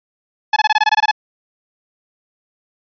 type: tone bursts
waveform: sawtooth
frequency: 857 Hz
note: A5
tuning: 46 cents flat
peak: -6 dBFS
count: 11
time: 0.53-1.113 s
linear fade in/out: 5 ms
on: 33 ms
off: 22 ms
effects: resampled to 11025 Hz